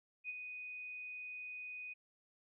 sine tone with ADSR envelope, 2489 Hz, D#7, in tune, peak -38 dBFS, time 0.24-1.94 s, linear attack 52 ms, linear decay 28 ms, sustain -6 dB, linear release 16 ms, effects none

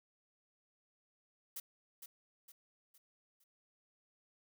blue noise with echo, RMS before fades -44 dBFS, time 1.56-1.6 s, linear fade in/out 5 ms, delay 460 ms, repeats 4, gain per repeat -7 dB, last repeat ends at 3.44 s, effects none

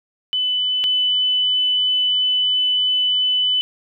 sine tone pair in turn, 3001 / 3001 Hz, F#7 / F#7, +24 / +24 cents, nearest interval unison, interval 0 cents, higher neither, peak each -17 / -15 dBFS, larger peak second, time 0.33-0.84 / 0.84-3.61 s, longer second, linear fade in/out 0 ms, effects none

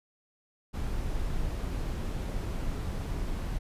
brown noise, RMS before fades -32 dBFS, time 0.73-3.59 s, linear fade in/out 20 ms, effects resampled to 32000 Hz

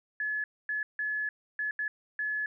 sine tone bursts at uneven times, 1709 Hz, G#6, 49 cents sharp, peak -29 dBFS, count 6, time 0.2-0.44 / 0.69-0.83 / 0.99-1.29 / 1.59-1.71 / 1.79-1.88 / 2.19-2.46 s, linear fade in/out 2 ms, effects none

